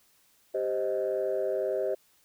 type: chord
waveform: sine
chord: C minor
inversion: second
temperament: equal with one note detuned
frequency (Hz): 392 / 523.3 / 625.1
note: G4 / C5 / Eb5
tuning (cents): 0 / 0 / +8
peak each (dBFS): -30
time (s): 0.54-1.95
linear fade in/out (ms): 10
effects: tanh soft clip ceiling -20 dBFS + white hiss -65 dBFS RMS until 2.24 s